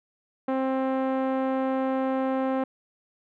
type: tone with low-pass filter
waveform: 5% pulse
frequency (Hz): 263.9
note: C4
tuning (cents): +15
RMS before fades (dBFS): -26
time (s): 0.48-2.64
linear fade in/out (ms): 5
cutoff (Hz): 580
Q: 0.77
effects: none